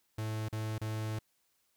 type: tone with dropouts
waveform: 45% pulse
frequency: 109 Hz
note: A2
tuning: 16 cents flat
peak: -34 dBFS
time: 0.18-1.19 s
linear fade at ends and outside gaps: 5 ms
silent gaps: 0.486-0.526 / 0.782-0.813 s
effects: white hiss -75 dBFS RMS until 1.76 s